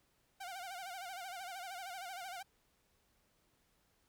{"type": "tone with vibrato", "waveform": "sawtooth", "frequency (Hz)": 740, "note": "F#5", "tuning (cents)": 0, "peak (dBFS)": -40, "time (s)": [0.4, 2.43], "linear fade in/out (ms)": 10, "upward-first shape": "sine", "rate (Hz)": 13, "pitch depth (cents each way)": 110, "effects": ["pink hiss -75 dBFS RMS until 4.08 s"]}